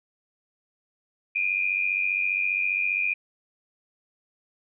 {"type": "tone pair together", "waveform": "sine", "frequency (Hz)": [2394, 2489], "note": ["D7", "D#7"], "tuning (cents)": [33, 0], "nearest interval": "minor second", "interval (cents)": 67, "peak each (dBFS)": [-25, -26], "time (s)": [1.35, 3.14], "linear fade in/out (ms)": 10, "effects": []}